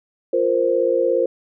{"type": "chord", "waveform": "sine", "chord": "F suspended fourth", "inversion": "none", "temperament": "equal", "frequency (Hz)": [349.2, 466.2, 523.3], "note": ["F4", "Bb4", "C5"], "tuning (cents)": [0, 0, 0], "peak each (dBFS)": [-22, -20, -18], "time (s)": [0.33, 1.26], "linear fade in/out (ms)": 5, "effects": []}